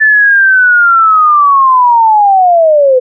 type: linear sweep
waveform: sine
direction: down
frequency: 1759 to 495.8 Hz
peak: -3 dBFS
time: 0-3 s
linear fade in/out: 20 ms
effects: none